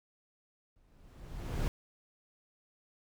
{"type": "noise with exponential growth", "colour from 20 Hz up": "brown", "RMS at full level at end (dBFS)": -29, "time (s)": [0.76, 1.68], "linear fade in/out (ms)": 0, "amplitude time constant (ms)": 200, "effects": []}